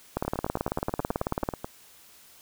two click trains, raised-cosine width 1 ms, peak -18 / -12 dBFS, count 14 / 25, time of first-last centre 0.25-1.645 / 0.17-1.489 s, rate 9.32 / 18.2 Hz, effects white hiss -54 dBFS RMS until 2.41 s

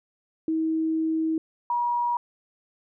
sine tone pair in turn, 320 / 958.9 Hz, D#4 / A#5, +49 / +49 cents, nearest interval octave + perfect fifth, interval 1900 cents, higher second, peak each -22 / -22 dBFS, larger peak neither, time 0.48-1.38 / 1.7-2.17 s, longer first, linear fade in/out 2 ms, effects none

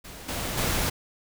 pink noise with level steps, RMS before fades -42 / -31 / -26 dBFS, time 0.04-0.9 s, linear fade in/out 10 ms, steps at 0.28 / 0.57 s, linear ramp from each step 10 ms, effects none

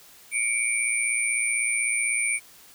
sine tone cluster, 2252 / 2368 / 9170 Hz, C#7 / D7 / D9, +27 / +14 / -42 cents, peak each -26 / -29 / -26 dBFS, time 0.31-2.4 s, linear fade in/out 50 ms, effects white hiss -51 dBFS RMS until 2.74 s

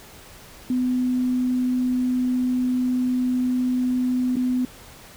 sine tone with dropouts, 251.6 Hz, B3, 32 cents sharp, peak -19 dBFS, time 0.7-4.65 s, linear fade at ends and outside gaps 2 ms, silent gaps 4.357-4.367 s, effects pink hiss -45 dBFS RMS until 5.16 s

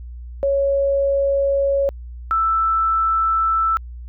sine tone pair in turn, 554.4 / 1323.2 Hz, C#5 / E6, 0 / +6 cents, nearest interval octave + minor third, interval 1506 cents, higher second, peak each -15 / -15 dBFS, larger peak neither, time 0.43-1.89 / 2.31-3.77 s, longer neither, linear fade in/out 0 ms, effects added 60 Hz sine -31 dBFS peak until 4.08 s

